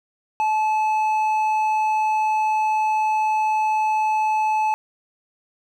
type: tone with hard clipping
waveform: sine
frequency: 864 Hz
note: A5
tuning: 32 cents flat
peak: -19 dBFS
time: 0.4-4.74 s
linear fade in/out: 0 ms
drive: 5 dB
effects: none